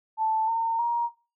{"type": "tone with pitch steps", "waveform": "sine", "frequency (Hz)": [880, 911, 943.2], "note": ["A5", "A#5", "A#5"], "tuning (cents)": [0, -40, 20], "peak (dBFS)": -22, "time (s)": [0.17, 1.1], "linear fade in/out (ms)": 50, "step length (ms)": 310, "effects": ["noise-tail reverb RT60 0.3 s tail -17 dB re dry"]}